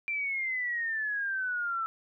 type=exponential sweep; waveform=sine; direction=down; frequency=2368 to 1318.5 Hz; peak=-29 dBFS; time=0.08-1.86 s; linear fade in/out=0 ms; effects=none